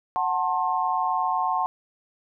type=chord; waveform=sine; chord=F# diminished; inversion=none; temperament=just; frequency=740 / 888 / 1065.6 Hz; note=F#5 / A5 / C6; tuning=0 / +16 / +31 cents; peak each=-26 dBFS; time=0.16-1.66 s; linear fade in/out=0 ms; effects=none